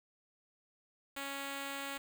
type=tone; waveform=5% pulse; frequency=277.2 Hz; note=C#4; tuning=in tune; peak=-28 dBFS; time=1.16-1.98 s; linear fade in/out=10 ms; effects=9-bit